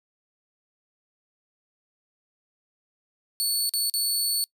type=tone with dropouts; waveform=20% pulse; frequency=4439 Hz; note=C#8; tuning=2 cents sharp; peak=-17 dBFS; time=3.4-4.44 s; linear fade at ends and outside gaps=0 ms; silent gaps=3.693-3.737 / 3.898-3.939 s; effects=noise-tail reverb RT60 0.1 s tail -25 dB re dry